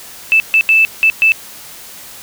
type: tone bursts at uneven times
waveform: sine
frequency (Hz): 2637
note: E7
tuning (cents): 0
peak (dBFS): -6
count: 5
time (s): 0.32-0.4 / 0.54-0.61 / 0.69-0.85 / 1.03-1.1 / 1.22-1.32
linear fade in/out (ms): 0
effects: white hiss -34 dBFS RMS until 2.22 s